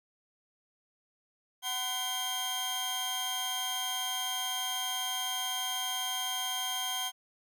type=tone cluster; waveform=sawtooth; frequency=751 / 1016 / 3200 Hz; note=F#5 / B5 / G7; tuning=+26 / +49 / +35 cents; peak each=-35 / -37 / -30 dBFS; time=1.62-7.12 s; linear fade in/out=50 ms; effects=none